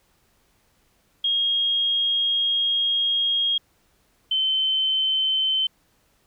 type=tone pair in turn; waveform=sine; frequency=3260 / 3077 Hz; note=G#7 / G7; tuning=-33 / -33 cents; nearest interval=minor second; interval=100 cents; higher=first; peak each=-19 dBFS; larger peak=neither; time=1.24-3.58 / 4.31-5.67 s; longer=first; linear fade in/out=5 ms; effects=pink hiss -64 dBFS RMS until 6.26 s